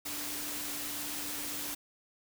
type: tone in noise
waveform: sine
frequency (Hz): 293.7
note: D4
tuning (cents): 0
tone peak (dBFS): -47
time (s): 0.05-1.75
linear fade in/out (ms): 10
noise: white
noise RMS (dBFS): -38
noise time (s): 0.05-1.75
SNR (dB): -12
effects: none